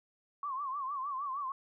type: tone with vibrato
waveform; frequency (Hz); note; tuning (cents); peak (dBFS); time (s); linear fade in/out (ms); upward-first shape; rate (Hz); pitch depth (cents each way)
sine; 1100; C#6; -14; -34; 0.43-1.52; 2; triangle; 6.5; 140
effects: none